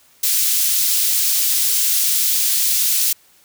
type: high-pass noise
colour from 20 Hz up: white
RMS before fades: -17 dBFS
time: 0.23-3.13 s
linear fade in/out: 5 ms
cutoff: 3800 Hz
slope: 12 dB/octave
effects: white hiss -53 dBFS RMS until 3.44 s